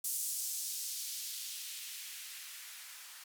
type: noise with band-pass filter sweep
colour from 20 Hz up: violet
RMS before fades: -42 dBFS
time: 0.04-3.24 s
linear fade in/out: 5 ms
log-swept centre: 8000 to 1200 Hz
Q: 1.1
effects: none